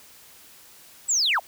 sine linear sweep, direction down, 8000 to 535 Hz, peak -18 dBFS, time 1.08-1.4 s, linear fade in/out 20 ms, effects tanh soft clip ceiling -15 dBFS + white hiss -50 dBFS RMS until 1.47 s

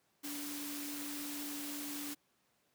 sine tone in noise, 290 Hz, D4, 22 cents flat, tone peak -43 dBFS, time 0.23-2.15 s, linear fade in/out 20 ms, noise white, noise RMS -44 dBFS, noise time 0.23-2.15 s, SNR -2 dB, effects pink hiss -75 dBFS RMS until 2.74 s + high-pass 150 Hz 12 dB/octave

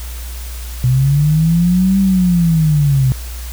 sine linear two-way sweep, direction up then down, 123.47 to 196 to 127.4 Hz, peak -9 dBFS, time 0.84-3.12 s, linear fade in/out 0 ms, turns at 1.99 s, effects added 60 Hz sine -24 dBFS peak until 3.52 s + white hiss -34 dBFS RMS until 3.52 s

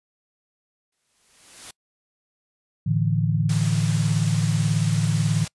white noise with exponential growth, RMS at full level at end -37 dBFS, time 0.92-1.71 s, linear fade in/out 5 ms, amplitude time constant 170 ms
sine chord, A suspended fourth, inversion none, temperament just, 110 / 146.67 / 165 Hz, A2 / D3 / E3, 0 / -2 / +2 cents, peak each -23 dBFS, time 2.86-5.45 s, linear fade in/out 10 ms
white low-pass noise, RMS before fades -36 dBFS, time 3.49-5.48 s, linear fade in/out 5 ms, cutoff 9600 Hz, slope 24 dB/octave
effects noise-tail reverb RT60 0.1 s tail -26 dB re dry + resampled to 24000 Hz

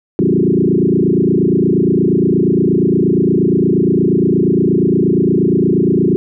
sine tone with frequency modulation, 273.1 Hz, C#4, 26 cents flat, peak -9 dBFS, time 0.19-6.16 s, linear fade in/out 0 ms, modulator 28.5 Hz, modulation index 4.4, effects none

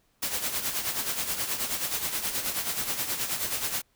white noise with tremolo, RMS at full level -28 dBFS, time 0.22-3.82 s, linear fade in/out 10 ms, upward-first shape sine, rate 9.4 Hz, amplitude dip 60%, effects pink hiss -69 dBFS RMS until 3.95 s

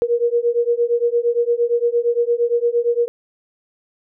sine beating tone pair, 470.1 / 478.8 Hz, A#4 / A#4, +15 / +46 cents, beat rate 8.7 Hz, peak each -18 dBFS, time 0.02-3.08 s, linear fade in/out 0 ms, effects none

